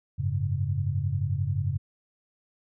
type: chord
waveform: sine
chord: F# suspended second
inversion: none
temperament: equal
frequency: 92.5 / 103.83 / 138.59 Hz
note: F#2 / G#2 / C#3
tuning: 0 / 0 / 0 cents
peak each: -29 dBFS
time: 0.18-1.78 s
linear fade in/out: 20 ms
effects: none